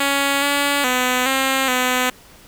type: tone with pitch steps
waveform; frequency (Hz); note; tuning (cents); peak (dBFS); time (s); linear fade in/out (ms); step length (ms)
5% pulse; 279.3 / 284.5 / 251.8 / 266.7 / 252.4; C#4 / C#4 / B3 / C4 / B3; +13 / +45 / +34 / +33 / +38; -5; 0-2.1; 5; 420
effects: pink hiss -46 dBFS RMS until 2.47 s